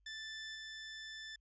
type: tone with level steps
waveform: 20% pulse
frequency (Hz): 1760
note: A6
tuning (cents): 0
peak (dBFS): -39 / -41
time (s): 0.06-1.36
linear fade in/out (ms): 5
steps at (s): 0.55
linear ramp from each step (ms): 2
effects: added 50 Hz sine -70 dBFS peak until 1.4 s + resampled to 16000 Hz